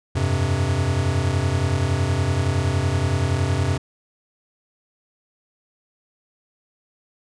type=chord; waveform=square; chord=F suspended second; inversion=none; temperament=equal; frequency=87.31 / 98 / 130.81 Hz; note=F2 / G2 / C3; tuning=0 / 0 / 0 cents; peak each=-24 dBFS; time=0.15-3.78 s; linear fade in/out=10 ms; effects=resampled to 22050 Hz